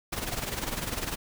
pink noise with tremolo, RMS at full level -30 dBFS, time 0.12-1.16 s, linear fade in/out 10 ms, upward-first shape sine, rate 20 Hz, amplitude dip 70%, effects none

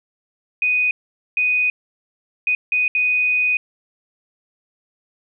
sine tone bursts at uneven times, 2489 Hz, D#7, in tune, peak -15 dBFS, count 5, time 0.62-0.91 / 1.37-1.7 / 2.47-2.55 / 2.72-2.88 / 2.95-3.57 s, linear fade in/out 2 ms, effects none

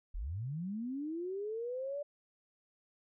sine linear sweep, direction up, 32.78 to 587.3 Hz, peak -36 dBFS, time 0.14-2.03 s, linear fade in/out 10 ms, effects none

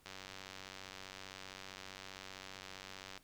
click train, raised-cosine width 0.2 ms, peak -30 dBFS, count 298, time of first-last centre 0.06-3.176 s, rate 95.3 Hz, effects pink hiss -68 dBFS RMS until 3.23 s

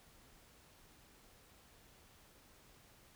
silence, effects pink hiss -64 dBFS RMS until 3.15 s

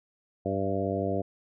harmonic tone with a mistuned harmonic, 98 Hz, G2, in tune, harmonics 1 / 2 / 3 / 4 / 5 / 6 / 7, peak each -34 / -34 / -34 / -34 / -34 / -34 / -34 dBFS, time 0.45-1.22 s, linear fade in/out 10 ms, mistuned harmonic 7, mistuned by -17 cents, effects none

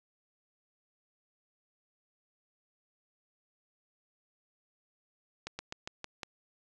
slowing click train, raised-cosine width 0.2 ms, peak -21 dBFS, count 6, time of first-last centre 5.47-6.232 s, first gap 120 ms, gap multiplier 1.12, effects resampled to 22050 Hz

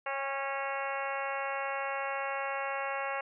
harmonic tone with a mistuned harmonic, 274.6 Hz, C#4, 16 cents flat, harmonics 2 / 3 / 4 / 5 / 6 / 7 / 8 / 9 / 10, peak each -38 / -38 / -39 / -42 / -42 / -43 / -42 / -49 / -44 dBFS, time 0.06-3.21 s, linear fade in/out 5 ms, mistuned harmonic 3, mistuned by -17 cents, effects none

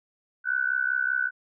sine tone with amplitude modulation, 1497 Hz, F#6, 20 cents sharp, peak -19 dBFS, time 0.44-1.31 s, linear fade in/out 50 ms, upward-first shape sine, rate 65.2 Hz, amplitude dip 90%, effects none

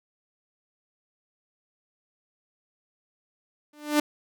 sawtooth tone with exponential growth, 297.5 Hz, D4, 22 cents sharp, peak -13 dBFS, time 3.73-4 s, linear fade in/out 5 ms, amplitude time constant 58 ms, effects none

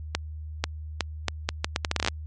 accelerating click train, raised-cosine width 0.2 ms, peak -6 dBFS, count 16, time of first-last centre 0.15-2.084 s, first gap 490 ms, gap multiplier 0.75, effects added 77 Hz sine -34 dBFS peak until 2.26 s + MP3 48 kbps

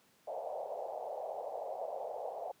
pink band-pass noise, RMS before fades -41 dBFS, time 0.27-2.52 s, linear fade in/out 10 ms, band 520 to 780 Hz, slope 48 dB/octave, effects pink hiss -68 dBFS RMS until 2.6 s + high-pass 150 Hz 12 dB/octave

